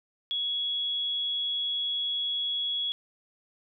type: tone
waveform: sine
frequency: 3350 Hz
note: G#7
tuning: 14 cents sharp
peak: -27 dBFS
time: 0.31-2.92 s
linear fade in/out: 0 ms
effects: none